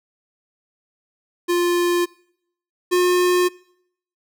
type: tone pair in turn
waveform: square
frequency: 350 / 358.8 Hz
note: F4 / F4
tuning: +4 / +47 cents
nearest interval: unison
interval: 43 cents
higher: second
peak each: -17 / -15 dBFS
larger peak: second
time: 1.48-2.06 / 2.91-3.49 s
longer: neither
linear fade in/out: 20 ms
effects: noise-tail reverb RT60 0.7 s tail -24 dB re dry